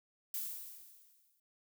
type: noise with exponential decay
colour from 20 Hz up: violet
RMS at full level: -37 dBFS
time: 0.34-1.4 s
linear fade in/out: 2 ms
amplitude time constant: 230 ms
effects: none